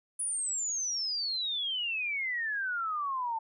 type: exponential sweep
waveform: sine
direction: down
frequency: 9956 to 880 Hz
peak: -30 dBFS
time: 0.19-3.39 s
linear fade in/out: 10 ms
effects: none